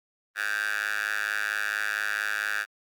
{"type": "tone with high-pass filter", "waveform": "10% pulse", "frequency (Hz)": 104.4, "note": "G#2", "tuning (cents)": 10, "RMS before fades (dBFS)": -29, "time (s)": [0.35, 2.66], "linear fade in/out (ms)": 50, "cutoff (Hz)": 1600, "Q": 5.3, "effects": ["Opus 24 kbps"]}